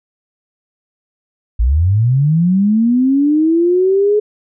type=linear sweep; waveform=sine; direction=up; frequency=51.91 to 424.8 Hz; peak=-9 dBFS; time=1.59-4.2 s; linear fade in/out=10 ms; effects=none